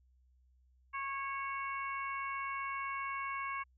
harmonic tone with a mistuned harmonic, 548 Hz, C#5, 20 cents flat, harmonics 2 / 3 / 4 / 5, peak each -38 / -46 / -42 / -50 dBFS, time 0.93-3.64 s, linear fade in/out 20 ms, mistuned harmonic 4, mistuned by +19 cents, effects added 63 Hz sine -65 dBFS peak until 3.77 s

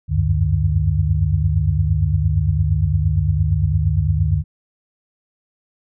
sine tone cluster, 73 / 90.4 / 99.1 / 150.5 Hz, D2 / F#2 / G2 / D3, -10 / -40 / +19 / +43 cents, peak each -20 dBFS, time 0.08-4.44 s, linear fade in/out 50 ms, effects none

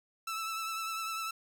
sawtooth tone with vibrato, 1318.5 Hz, E6, in tune, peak -31 dBFS, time 0.27-1.31 s, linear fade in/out 5 ms, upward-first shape triangle, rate 10 Hz, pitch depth 31 cents each way, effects none

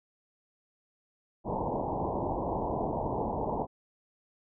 white low-pass noise, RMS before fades -32 dBFS, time 1.44-3.67 s, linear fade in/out 50 ms, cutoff 980 Hz, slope 96 dB/octave, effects none

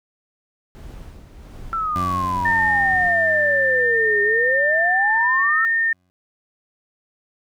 brown noise with tremolo, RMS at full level -36 dBFS, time 0.75-3.1 s, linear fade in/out 0 ms, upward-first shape sine, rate 1.4 Hz, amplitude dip 50%
sine exponential two-way sweep, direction down then up, 1351 to 405.7 to 1351 Hz, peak -20 dBFS, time 1.73-5.65 s, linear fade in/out 0 ms, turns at 4.22 s
20% pulse tone with exponential decay, 90.6 Hz, F#2, 36 cents flat, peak -19 dBFS, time 1.96-6.1 s, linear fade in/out 0 ms, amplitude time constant 900 ms
sine tone with vibrato, 1802 Hz, A6, 41 cents sharp, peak -16 dBFS, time 2.45-5.93 s, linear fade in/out 5 ms, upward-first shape sine, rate 0.69 Hz, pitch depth 20 cents each way
effects none

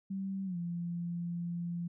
sine tone with pitch glide, 193.3 to 172.21 Hz, G3 to F3, -24 to -24 cents, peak -34 dBFS, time 0.1-1.88 s, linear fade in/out 10 ms, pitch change -200 cents, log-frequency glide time 0.45-0.57 s, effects none

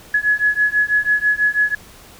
sine beating tone pair, 1690 / 1696.1 Hz, G#6 / G#6, +30 / +36 cents, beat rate 6.1 Hz, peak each -17 dBFS, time 0.14-1.75 s, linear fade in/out 5 ms, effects pink hiss -43 dBFS RMS until 2.19 s

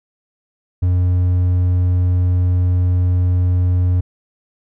triangle tone, 90 Hz, F#2, 47 cents flat, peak -10 dBFS, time 0.82-4.01 s, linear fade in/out 10 ms, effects none

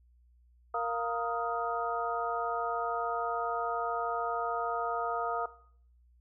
harmonic tone with a mistuned harmonic, 233.1 Hz, A#3, in tune, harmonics 2 / 3 / 4 / 5 / 6, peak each -37 / -34 / -38 / -33 / -45 dBFS, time 0.74-5.46 s, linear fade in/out 5 ms, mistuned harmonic 5, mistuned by +120 cents, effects noise-tail reverb RT60 0.6 s tail -18 dB re dry + added 60 Hz sine -60 dBFS peak until 6.2 s

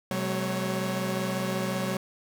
sawtooth tone cluster, 126.6 / 188.7 / 214.1 / 551 Hz, B2 / F#3 / A3 / C#5, +43 / +34 / -47 / -11 cents, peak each -31 / -26 / -32 / -30 dBFS, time 0.11-1.97 s, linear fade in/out 2 ms, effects none

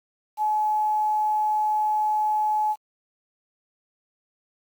sine tone with quantisation, 853 Hz, G#5, 46 cents sharp, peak -20 dBFS, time 0.37-2.76 s, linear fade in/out 50 ms, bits 8, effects Opus 48 kbps

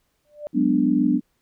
sine tone with exponential growth, 593 Hz, D5, 17 cents sharp, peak -25 dBFS, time 0.25-0.47 s, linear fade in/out 0 ms, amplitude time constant 46 ms
sine chord, G# half-diminished seventh, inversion third, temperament equal, 185 / 207.7 / 246.9 / 293.7 Hz, F#3 / G#3 / B3 / D4, 0 / 0 / 0 / 0 cents, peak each -25 / -25 / -20 / -20 dBFS, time 0.53-1.21 s, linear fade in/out 50 ms
effects pink hiss -70 dBFS RMS until 1.41 s

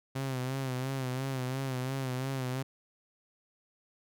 sawtooth tone with vibrato, 131.1 Hz, C3, 4 cents sharp, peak -28 dBFS, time 0.15-2.63 s, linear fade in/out 10 ms, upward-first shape sine, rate 2.9 Hz, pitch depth 62 cents each way, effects none

